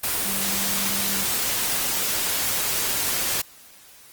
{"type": "tone in noise", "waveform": "sine", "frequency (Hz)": 196.5, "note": "G3", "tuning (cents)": 4, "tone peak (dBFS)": -33, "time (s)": [0.25, 1.24], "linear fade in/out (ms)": 10, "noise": "white", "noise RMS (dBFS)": -24, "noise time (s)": [0.03, 3.42], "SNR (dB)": -12, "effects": ["white hiss -49 dBFS RMS until 4.12 s", "Opus 24 kbps"]}